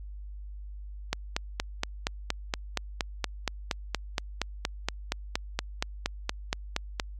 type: click train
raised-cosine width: 0.2 ms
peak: -9 dBFS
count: 26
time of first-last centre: 1.13-6.999 s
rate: 4.26 Hz
effects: added 50 Hz sine -38 dBFS peak until 7.19 s + MP3 96 kbps